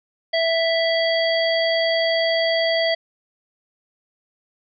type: harmonic tone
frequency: 659.3 Hz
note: E5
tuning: in tune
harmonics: 1 / 3 / 5 / 7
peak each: -19 / -24 / -26 / -27 dBFS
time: 0.33-2.95 s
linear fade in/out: 10 ms
effects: none